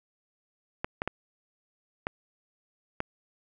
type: clicks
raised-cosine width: 0.5 ms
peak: -14 dBFS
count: 5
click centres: 0.845 / 1.019 / 1.076 / 2.069 / 3.004 s
effects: none